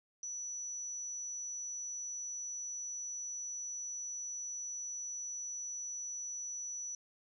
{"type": "tone", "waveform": "sine", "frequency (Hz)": 5920, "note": "F#8", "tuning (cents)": 0, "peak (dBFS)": -39, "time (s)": [0.23, 6.95], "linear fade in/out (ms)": 2, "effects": []}